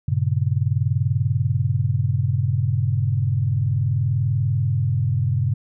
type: chord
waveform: sine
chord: G diminished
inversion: none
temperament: equal with one note detuned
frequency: 98 / 118.24 / 138.59 Hz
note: G2 / Bb2 / Db3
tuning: 0 / +25 / 0 cents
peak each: -22 dBFS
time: 0.08-5.54 s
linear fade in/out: 5 ms
effects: none